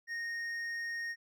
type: tone with hard clipping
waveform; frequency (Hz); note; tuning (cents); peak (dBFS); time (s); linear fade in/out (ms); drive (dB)
triangle; 1856; A#6; -8; -37; 0.07-1.16; 50; 9
effects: none